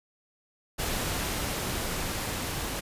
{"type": "noise with level ramp", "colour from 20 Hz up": "pink", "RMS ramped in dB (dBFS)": [-30, -33], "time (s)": [0.78, 2.81], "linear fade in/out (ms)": 20, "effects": ["resampled to 32000 Hz"]}